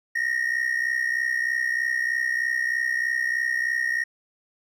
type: ring-modulated tone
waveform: triangle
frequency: 1864.7 Hz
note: A#6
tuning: in tune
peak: -17 dBFS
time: 0.15-4.04 s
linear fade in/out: 10 ms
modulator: 31.6 Hz
effects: tanh soft clip ceiling -13 dBFS